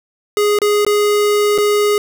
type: tone with dropouts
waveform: square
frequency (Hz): 415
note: G#4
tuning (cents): -1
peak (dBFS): -12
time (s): 0.37-1.98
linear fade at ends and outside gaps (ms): 1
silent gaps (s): 0.588-0.617 / 0.849-0.865 / 1.579-1.584
effects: none